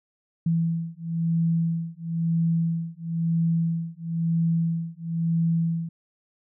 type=beating tone pair; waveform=sine; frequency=165.4 / 166.4 Hz; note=E3 / E3; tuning=+6 / +17 cents; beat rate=1 Hz; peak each=-25 dBFS; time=0.46-5.89 s; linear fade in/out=5 ms; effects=none